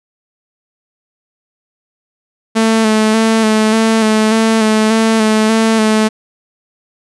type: tone with vibrato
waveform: sawtooth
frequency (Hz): 220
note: A3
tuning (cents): 0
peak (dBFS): -5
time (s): 2.55-6.09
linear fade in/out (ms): 20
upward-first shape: square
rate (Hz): 1.7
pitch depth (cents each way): 25
effects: resampled to 24000 Hz